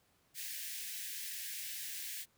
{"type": "high-pass noise", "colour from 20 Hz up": "white", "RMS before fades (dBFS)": -43, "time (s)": [0.34, 2.26], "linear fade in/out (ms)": 50, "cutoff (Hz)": 1600, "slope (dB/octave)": 96, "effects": ["pink hiss -72 dBFS RMS until 2.37 s", "high-pass 60 Hz 12 dB/octave"]}